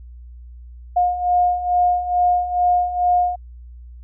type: beating tone pair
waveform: sine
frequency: 713 / 715.3 Hz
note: F5 / F5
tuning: +36 / +41 cents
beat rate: 2.3 Hz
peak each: -21 / -16 dBFS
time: 0.96-3.36 s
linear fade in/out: 10 ms
effects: added 60 Hz sine -36 dBFS peak until 4.03 s